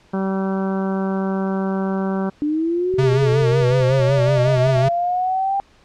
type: harmonic tone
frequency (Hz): 192.3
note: G3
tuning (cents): -33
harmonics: 1 / 2 / 3 / 4 / 5 / 6 / 7 / 8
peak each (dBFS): -20 / -26 / -30 / -32 / -34 / -36 / -37 / -38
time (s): 0.13-2.3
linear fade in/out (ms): 10
type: linear sweep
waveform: sine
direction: up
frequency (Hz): 291.8 to 795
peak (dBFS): -17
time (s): 2.42-5.6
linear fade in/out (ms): 0
type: click train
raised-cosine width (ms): 5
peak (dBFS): -22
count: 21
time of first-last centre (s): 2.94-4.863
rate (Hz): 10.4
type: tone with vibrato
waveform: square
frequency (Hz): 130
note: C3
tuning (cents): -11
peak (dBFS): -16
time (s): 2.98-4.89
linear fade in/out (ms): 10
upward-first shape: sine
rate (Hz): 5.4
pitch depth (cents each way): 79
effects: pink hiss -53 dBFS RMS until 5.84 s + low-pass 5000 Hz 12 dB/octave